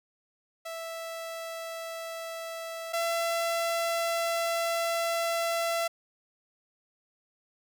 sawtooth tone pair in turn, 659.3 / 672.4 Hz, E5 / E5, 0 / +34 cents, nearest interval unison, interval 34 cents, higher second, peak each -32 / -23 dBFS, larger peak second, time 0.65-2.93 / 2.93-5.88 s, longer second, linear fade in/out 10 ms, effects none

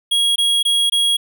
square tone bursts, 3300 Hz, G#7, 12 cents flat, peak -14 dBFS, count 4, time 0.11-1.17 s, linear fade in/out 10 ms, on 250 ms, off 20 ms, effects none

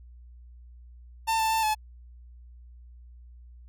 45% pulse tone with pitch steps, 896 / 885 / 890 / 860 Hz, A5 / A5 / A5 / A5, +31 / +10 / +20 / -40 cents, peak -23 dBFS, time 1.27-1.75 s, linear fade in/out 20 ms, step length 120 ms, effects added 60 Hz sine -46 dBFS peak until 3.68 s

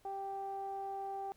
sawtooth tone with low-pass filter, 392 Hz, G4, in tune, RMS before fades -41 dBFS, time 0.05-1.32 s, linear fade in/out 0 ms, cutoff 790 Hz, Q 5.5, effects pink hiss -69 dBFS RMS until 1.36 s

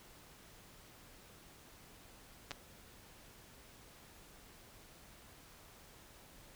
clicks, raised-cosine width 0.2 ms, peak -24 dBFS, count 2, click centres 2.509 / 2.516 s, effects pink hiss -59 dBFS RMS until 6.55 s

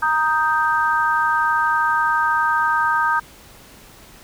sine chord, Eb major, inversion second, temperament equal, 932.3 / 1244.5 / 1568 Hz, Bb5 / Eb6 / G6, 0 / 0 / 0 cents, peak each -20 dBFS, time 0.02-3.2 s, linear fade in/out 10 ms, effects pink hiss -45 dBFS RMS until 4.23 s

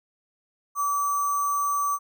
sine tone with sample-and-hold, 1149 Hz, D6, 38 cents flat, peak -22 dBFS, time 0.75-1.99 s, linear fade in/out 50 ms, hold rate 7350 Hz, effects none

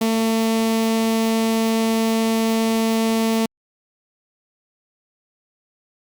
sawtooth tone with notch filter, 224.4 Hz, A3, 34 cents sharp, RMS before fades -19 dBFS, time 0.01-3.46 s, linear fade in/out 5 ms, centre 1500 Hz, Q 1.9, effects Opus 48 kbps

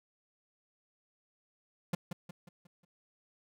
45% pulse tone with echo, 174.61 Hz, F3, in tune, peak -29 dBFS, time 1.93-1.95 s, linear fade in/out 5 ms, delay 180 ms, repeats 5, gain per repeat -7 dB, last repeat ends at 2.85 s, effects none

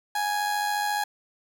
30% pulse tone with amplitude modulation, 830.6 Hz, G#5, in tune, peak -20 dBFS, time 0.15-1.04 s, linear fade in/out 5 ms, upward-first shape sine, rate 94.2 Hz, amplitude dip 45%, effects none

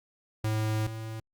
square tone pair in turn, 108.8 / 111.02 Hz, A2 / A2, -19 / +16 cents, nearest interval unison, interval 35 cents, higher second, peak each -27 / -36 dBFS, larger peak first, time 0.44-0.87 / 0.87-1.2 s, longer first, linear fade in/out 5 ms, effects Opus 48 kbps

